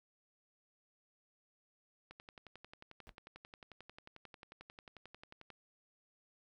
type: click train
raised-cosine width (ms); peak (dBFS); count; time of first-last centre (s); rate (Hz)
0.3; -36; 39; 2.11-5.503; 11.2
type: noise with exponential decay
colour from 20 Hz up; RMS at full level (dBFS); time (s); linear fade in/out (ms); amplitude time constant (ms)
brown; -47; 3.07-3.15; 0; 17
effects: none